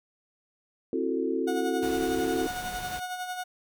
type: chord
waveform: sine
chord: F# half-diminished seventh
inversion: second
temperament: just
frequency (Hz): 266.4 / 333 / 370 / 444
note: C4 / E4 / F#4 / A4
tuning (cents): +31 / +18 / 0 / +16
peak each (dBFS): -31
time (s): 0.93-2.47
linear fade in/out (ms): 2
type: tone with tremolo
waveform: 30% pulse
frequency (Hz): 730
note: F#5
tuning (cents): -24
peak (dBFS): -28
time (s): 1.47-3.44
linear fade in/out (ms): 10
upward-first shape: sine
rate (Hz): 11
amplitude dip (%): 50
type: noise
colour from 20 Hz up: pink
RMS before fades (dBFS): -40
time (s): 1.82-3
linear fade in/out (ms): 10
effects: none